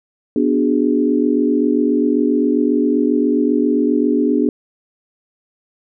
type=chord; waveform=sine; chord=G# half-diminished seventh; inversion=first; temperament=equal with one note detuned; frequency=246.2 / 293.7 / 370 / 415.3 Hz; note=B3 / D4 / F#4 / G#4; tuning=-5 / 0 / 0 / 0 cents; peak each=-17 / -16 / -22 / -20 dBFS; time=0.36-4.49 s; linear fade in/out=2 ms; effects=none